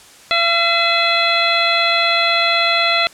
harmonic tone with a mistuned harmonic, 679 Hz, F5, 49 cents flat, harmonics 1 / 2 / 3 / 4 / 5 / 6, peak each -20 / -20 / -20 / -20 / -20 / -20 dBFS, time 0.31-3.07 s, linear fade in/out 0 ms, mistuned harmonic 4, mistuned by -87 cents, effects white hiss -43 dBFS RMS until 3.13 s + low-pass 9000 Hz 12 dB/octave

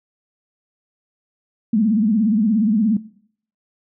sine tone with vibrato, 216.1 Hz, A3, 31 cents flat, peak -13 dBFS, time 1.73-2.97 s, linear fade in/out 5 ms, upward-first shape sine, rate 17 Hz, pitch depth 130 cents each way, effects noise-tail reverb RT60 0.6 s tail -19 dB re dry

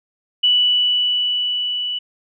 sine tone with level ramp, 2960 Hz, F#7, in tune, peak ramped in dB -11 to -21 dBFS, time 0.43-1.99 s, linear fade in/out 10 ms, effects none

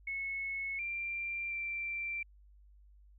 sine tone with pitch steps, 2194 / 2370 / 2352 Hz, C#7 / D7 / D7, -18 / +15 / +2 cents, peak -35 dBFS, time 0.07-2.23 s, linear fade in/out 5 ms, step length 720 ms, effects added 50 Hz sine -57 dBFS peak until 3.18 s

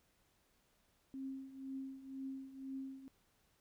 sine tone with tremolo, 267.6 Hz, C4, 39 cents sharp, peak -40 dBFS, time 1.14-3.08 s, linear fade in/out 0 ms, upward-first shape triangle, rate 2 Hz, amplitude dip 80%, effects pink hiss -75 dBFS RMS until 3.6 s

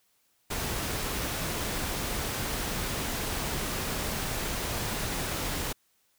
pink noise, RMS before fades -32 dBFS, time 0.5-5.73 s, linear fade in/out 10 ms, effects white hiss -70 dBFS RMS until 6.18 s

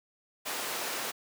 pink high-pass noise, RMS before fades -35 dBFS, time 0.45-1.12 s, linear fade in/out 20 ms, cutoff 460 Hz, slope 12 dB/octave, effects none

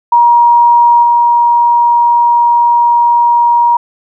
sine tone with level steps, 949 Hz, A#5, 31 cents sharp, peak -3 / -5 dBFS, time 0.12-3.77 s, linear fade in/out 5 ms, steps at 1.02 s, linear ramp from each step 20 ms, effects none

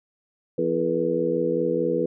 harmonic tone with a mistuned harmonic, 84.9 Hz, F2, 48 cents flat, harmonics 2 / 3 / 4 / 5 / 6, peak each -31 / -30 / -27 / -27 / -24 dBFS, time 0.58-2.06 s, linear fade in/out 5 ms, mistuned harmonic 6, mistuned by -74 cents, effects none

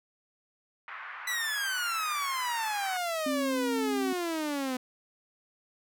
pink band-pass noise, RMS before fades -42 dBFS, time 0.88-2.97 s, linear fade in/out 0 ms, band 1100 to 2000 Hz, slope 24 dB/octave
sawtooth exponential sweep, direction down, 1994 to 250.4 Hz, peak -26 dBFS, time 1.27-4.77 s, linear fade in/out 5 ms
sine tone, 266.7 Hz, C4, 33 cents sharp, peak -29 dBFS, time 3.26-4.13 s, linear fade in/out 5 ms
effects none

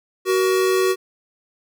square tone pair together, 375.5 / 475 Hz, F#4 / A#4, +26 / +33 cents, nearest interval major third, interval 407 cents, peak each -17 / -25 dBFS, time 0.25-0.96 s, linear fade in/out 50 ms, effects none

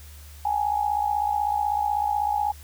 sine tone with amplitude modulation, 830.6 Hz, G#5, in tune, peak -18 dBFS, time 0.45-2.52 s, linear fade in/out 5 ms, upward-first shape sine, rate 56.1 Hz, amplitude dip 75%, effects added 74 Hz sine -42 dBFS peak until 2.63 s + white hiss -50 dBFS RMS until 2.63 s

